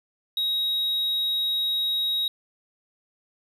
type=tone; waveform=triangle; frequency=3800 Hz; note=A#7; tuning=33 cents sharp; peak=-21 dBFS; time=0.37-2.28 s; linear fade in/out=2 ms; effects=none